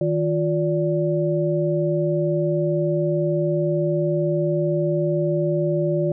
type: tone cluster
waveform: sine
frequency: 157.9 / 353.3 / 580 Hz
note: D#3 / F4 / D5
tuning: +26 / +20 / -22 cents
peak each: -22 / -23 / -23 dBFS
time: 0.01-6.12 s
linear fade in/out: 2 ms
effects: none